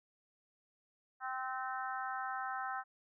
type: harmonic tone with a mistuned harmonic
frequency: 260 Hz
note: C4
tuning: 11 cents flat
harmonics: 3 / 4 / 5 / 6 / 7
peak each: -41 / -45 / -42 / -44 / -50 dBFS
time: 1.2-2.84 s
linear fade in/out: 50 ms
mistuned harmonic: 6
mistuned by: -25 cents
effects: none